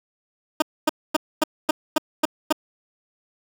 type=tone bursts; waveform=15% pulse; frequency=309 Hz; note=D#4; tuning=12 cents flat; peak=-9 dBFS; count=8; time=0.6-2.526 s; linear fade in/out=5 ms; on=22 ms; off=250 ms; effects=none